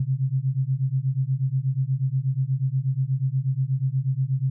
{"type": "beating tone pair", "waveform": "sine", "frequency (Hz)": [128.6, 136.9], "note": ["C3", "C#3"], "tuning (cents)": [-30, -21], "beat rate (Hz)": 8.3, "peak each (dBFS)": -24, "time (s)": [0, 4.5], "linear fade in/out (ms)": 5, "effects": []}